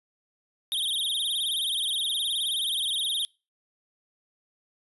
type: tone with vibrato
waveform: square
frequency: 3438 Hz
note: A7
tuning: 41 cents flat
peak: -26 dBFS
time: 0.72-3.25 s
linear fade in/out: 0 ms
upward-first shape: sine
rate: 19 Hz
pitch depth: 170 cents each way
effects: noise-tail reverb RT60 0.3 s tail -26 dB re dry + resampled to 32000 Hz